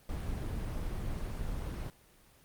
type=noise; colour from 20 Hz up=brown; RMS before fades=-36 dBFS; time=0.09-1.9 s; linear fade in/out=2 ms; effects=pink hiss -62 dBFS RMS until 2.44 s + Opus 24 kbps